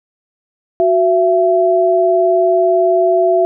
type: tone pair together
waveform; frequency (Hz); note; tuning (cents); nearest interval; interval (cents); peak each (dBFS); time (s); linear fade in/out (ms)
sine; 370 / 670.4; F#4 / E5; 0 / +29; minor seventh; 1029; -13 / -11; 0.8-3.45; 0
effects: none